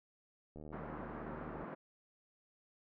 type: click train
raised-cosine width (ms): 2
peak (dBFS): -37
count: 83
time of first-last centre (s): 0.56-1.636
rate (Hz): 76.2
type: band-pass noise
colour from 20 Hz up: pink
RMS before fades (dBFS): -47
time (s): 0.72-1.75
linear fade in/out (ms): 10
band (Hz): 160 to 1500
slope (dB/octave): 24
effects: none